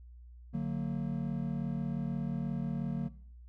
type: chord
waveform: triangle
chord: D augmented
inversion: none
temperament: just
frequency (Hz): 146.83 / 183.54 / 229.4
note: D3 / F#3 / A#3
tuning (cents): 0 / -14 / -28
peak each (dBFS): -34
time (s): 0.53-3.09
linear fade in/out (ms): 20
effects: noise-tail reverb RT60 0.6 s tail -19 dB re dry + added 60 Hz sine -49 dBFS peak until 3.48 s